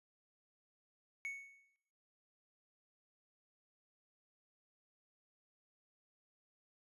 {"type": "tone with exponential decay", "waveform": "triangle", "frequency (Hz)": 2217, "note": "C#7", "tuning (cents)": 0, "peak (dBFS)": -36, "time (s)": [1.25, 1.76], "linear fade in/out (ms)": 0, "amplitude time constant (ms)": 110, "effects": ["noise-tail reverb RT60 0.8 s tail -22 dB re dry", "resampled to 32000 Hz"]}